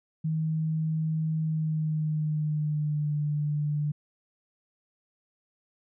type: tone with pitch glide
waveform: sine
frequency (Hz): 158.2 to 148.46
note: D#3 to D3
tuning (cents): +29 to +19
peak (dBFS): -25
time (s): 0.24-3.92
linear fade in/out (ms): 10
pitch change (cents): -110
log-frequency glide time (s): 1.41-3.15
effects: none